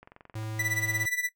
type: click train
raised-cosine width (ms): 0.5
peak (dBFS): -33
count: 10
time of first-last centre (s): 0.03-0.432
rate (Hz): 22.4
type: tone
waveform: square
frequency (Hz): 109.3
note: A2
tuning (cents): -11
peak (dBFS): -34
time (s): 0.35-1.06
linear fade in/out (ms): 5
type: tone with tremolo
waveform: 45% pulse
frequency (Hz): 1975.5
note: B6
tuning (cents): 0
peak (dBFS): -25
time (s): 0.59-1.29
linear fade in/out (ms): 5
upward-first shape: sine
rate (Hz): 17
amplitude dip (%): 80
effects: noise-tail reverb RT60 0.1 s tail -18 dB re dry